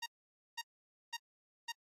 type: tone bursts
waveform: 10% pulse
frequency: 932.3 Hz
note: A#5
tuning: in tune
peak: -30 dBFS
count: 4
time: 0.02-1.722 s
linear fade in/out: 10 ms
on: 43 ms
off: 510 ms
effects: AAC 32 kbps